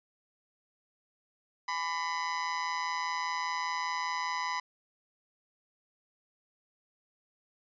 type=tone with amplitude modulation; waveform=30% pulse; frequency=1000 Hz; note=B5; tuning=21 cents sharp; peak=-25 dBFS; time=1.68-4.6 s; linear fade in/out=5 ms; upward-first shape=sine; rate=165 Hz; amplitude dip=75%; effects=resampled to 16000 Hz